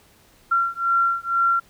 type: beating tone pair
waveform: sine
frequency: 1369 / 1371.1 Hz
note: F6 / F6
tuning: -35 / -32 cents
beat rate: 2.1 Hz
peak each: -21 dBFS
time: 0.51-1.6 s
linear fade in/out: 10 ms
effects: pink hiss -55 dBFS RMS until 1.69 s